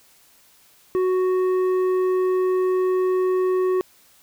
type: tone with tanh clipping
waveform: sine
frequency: 370 Hz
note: F#4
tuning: in tune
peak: -19 dBFS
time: 0.95-3.81 s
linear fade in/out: 0 ms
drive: 8 dB
effects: white hiss -55 dBFS RMS until 4.22 s